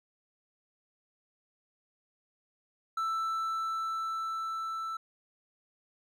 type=tone with level ramp; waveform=triangle; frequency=1325 Hz; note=E6; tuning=9 cents sharp; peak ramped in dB=-27 to -32 dBFS; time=2.97-4.97 s; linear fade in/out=5 ms; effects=none